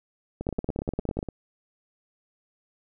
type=two click trains; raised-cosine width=2 ms; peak=-19 / -13 dBFS; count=16 / 8; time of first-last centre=0.41-1.287 / 0.49-1.19 s; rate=17.1 / 10 Hz; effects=none